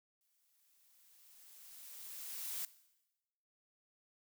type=noise with exponential growth; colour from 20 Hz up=blue; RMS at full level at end=-40 dBFS; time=0.21-2.65 s; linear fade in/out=1 ms; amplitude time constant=530 ms; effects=noise-tail reverb RT60 1.0 s tail -18 dB re dry